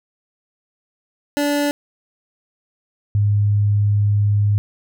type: tone pair in turn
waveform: 25% pulse / sine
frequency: 289.6 / 103.01 Hz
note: D4 / G#2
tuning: -24 / -14 cents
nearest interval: octave + tritone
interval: 1790 cents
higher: first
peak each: -13 dBFS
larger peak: neither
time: 1.37-1.71 / 3.15-4.58 s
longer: second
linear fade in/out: 0 ms
effects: none